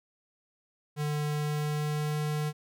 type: tone with pitch glide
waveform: square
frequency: 149.1 to 150.57 Hz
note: D3 to D3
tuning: +27 to +44 cents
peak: -29 dBFS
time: 0.96-2.53 s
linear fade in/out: 50 ms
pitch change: +17 cents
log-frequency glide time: 1.3-2.19 s
effects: none